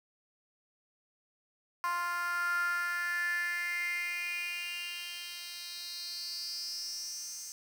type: tone with high-pass filter sweep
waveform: 10% pulse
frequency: 349.2 Hz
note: F4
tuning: in tune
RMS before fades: -36 dBFS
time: 1.84-7.52 s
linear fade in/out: 0 ms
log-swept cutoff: 1100 to 6600 Hz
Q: 7.1
effects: 9-bit